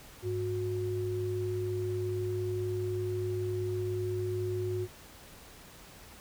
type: tone pair together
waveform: sine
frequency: 102.2 / 364.2 Hz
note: G#2 / F#4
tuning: -27 / -27 cents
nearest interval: octave + minor seventh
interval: 2200 cents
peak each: -34 / -32 dBFS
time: 0.22-4.88 s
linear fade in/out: 50 ms
effects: pink hiss -52 dBFS RMS until 6.2 s